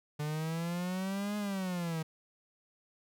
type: exponential two-way sweep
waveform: 45% pulse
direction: up then down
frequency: 147.7 to 209.7 to 157.4 Hz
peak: -33 dBFS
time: 0.19-2.03 s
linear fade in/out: 10 ms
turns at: 1.37 s
effects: none